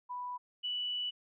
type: tone pair in turn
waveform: sine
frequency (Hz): 987.8 / 2960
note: B5 / F#7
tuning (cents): 0 / 0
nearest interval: octave + perfect fifth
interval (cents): 1900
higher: second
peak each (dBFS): -37 / -33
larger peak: second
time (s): 0.09-0.38 / 0.63-1.11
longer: second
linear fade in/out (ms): 20
effects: none